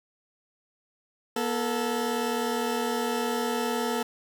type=tone pair together; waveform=20% pulse; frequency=239.8 / 440 Hz; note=A#3 / A4; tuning=+49 / 0 cents; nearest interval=major seventh; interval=1051 cents; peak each=-24 dBFS; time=1.36-4.03 s; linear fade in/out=5 ms; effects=none